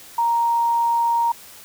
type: tone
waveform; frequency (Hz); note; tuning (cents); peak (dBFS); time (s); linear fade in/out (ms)
sine; 934; A#5; +3; -16; 0.18-1.32; 5
effects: white hiss -43 dBFS RMS until 1.64 s